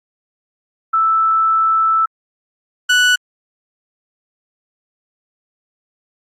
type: tone pair in turn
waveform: sine / 30% pulse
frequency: 1318.5 / 1480 Hz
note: E6 / F#6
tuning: 0 / 0 cents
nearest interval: major second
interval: 200 cents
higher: second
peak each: -11 / -7 dBFS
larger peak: second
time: 0.93-2.06 / 2.89-3.16 s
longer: first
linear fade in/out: 10 ms
effects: low-pass 8000 Hz 12 dB/octave + Opus 48 kbps